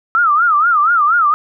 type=tone with vibrato; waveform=sine; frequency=1291 Hz; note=E6; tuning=37 cents flat; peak=-9 dBFS; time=0.15-1.34 s; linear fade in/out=0 ms; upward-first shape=sine; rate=4.2 Hz; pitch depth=180 cents each way; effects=none